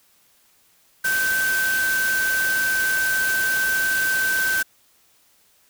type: tone in noise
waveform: sine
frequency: 1545 Hz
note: G6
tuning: 26 cents flat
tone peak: -19 dBFS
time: 1.04-4.63 s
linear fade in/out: 10 ms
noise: white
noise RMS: -28 dBFS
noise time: 1.04-4.63 s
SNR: +6 dB
effects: white hiss -59 dBFS RMS until 5.69 s